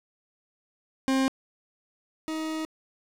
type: tone pair in turn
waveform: 40% pulse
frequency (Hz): 265.7 / 315.7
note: C4 / D#4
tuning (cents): +27 / +25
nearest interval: minor third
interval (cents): 298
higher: second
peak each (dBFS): -21 / -28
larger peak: first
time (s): 1.08-1.28 / 2.28-2.65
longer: second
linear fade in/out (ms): 0
effects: low-pass 9000 Hz 12 dB/octave + 8-bit